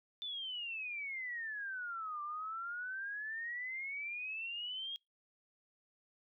sine exponential two-way sweep, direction down then up, 3552 to 1174.7 to 3283 Hz, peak -39 dBFS, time 0.22-4.96 s, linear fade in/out 0 ms, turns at 2.22 s, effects noise-tail reverb RT60 0.2 s tail -26 dB re dry

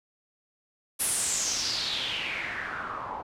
white noise with low-pass filter sweep, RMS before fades -31 dBFS, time 0.99-3.23 s, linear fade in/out 20 ms, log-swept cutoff 11000 to 860 Hz, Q 4.9, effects none

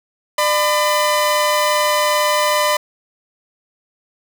sawtooth tone pair together, 599 / 1005.8 Hz, D5 / B5, +34 / +31 cents, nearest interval major sixth, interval 897 cents, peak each -13 dBFS, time 0.38-2.77 s, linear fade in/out 5 ms, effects none

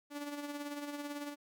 sawtooth tone with tremolo, 290 Hz, D4, 22 cents flat, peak -34 dBFS, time 0.1-1.36 s, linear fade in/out 50 ms, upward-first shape sine, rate 18 Hz, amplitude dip 50%, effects none

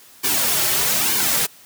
white noise with flanger, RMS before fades -19 dBFS, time 0.23-1.47 s, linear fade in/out 20 ms, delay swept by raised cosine 1.5 to 4.2 ms, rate 1.1 Hz, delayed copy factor -0.8, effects white hiss -47 dBFS RMS until 1.65 s + high-pass 80 Hz 12 dB/octave

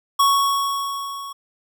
square tone with level ramp, 1111 Hz, C#6, 4 cents sharp, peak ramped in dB -13 to -32 dBFS, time 0.19-1.33 s, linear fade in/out 10 ms, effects none

